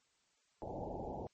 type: low-pass noise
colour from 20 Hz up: white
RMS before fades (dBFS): -43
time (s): 0.62-1.27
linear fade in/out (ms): 0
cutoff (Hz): 870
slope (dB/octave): 96
effects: white hiss -75 dBFS RMS until 1.33 s + MP3 32 kbps